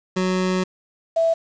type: tone pair in turn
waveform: 25% pulse / sine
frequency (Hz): 185 / 659.3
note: F#3 / E5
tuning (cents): 0 / 0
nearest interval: octave + minor seventh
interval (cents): 2200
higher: second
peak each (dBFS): -15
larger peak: neither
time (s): 0.16-0.64 / 1.16-1.34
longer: first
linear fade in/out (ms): 10
effects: resampled to 16000 Hz + 7-bit